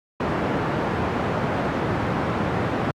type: band-pass noise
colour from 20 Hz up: pink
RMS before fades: -24 dBFS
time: 0.2-2.91 s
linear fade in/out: 2 ms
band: 100 to 1400 Hz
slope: 12 dB/octave
effects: high-pass 60 Hz 12 dB/octave + Opus 48 kbps